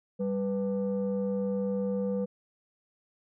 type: tone pair together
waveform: sine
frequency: 196 / 493.5 Hz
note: G3 / B4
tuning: 0 / -1 cents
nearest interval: octave + major third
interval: 1599 cents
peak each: -28 / -29 dBFS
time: 0.19-2.26 s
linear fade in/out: 20 ms
effects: tanh soft clip ceiling -23 dBFS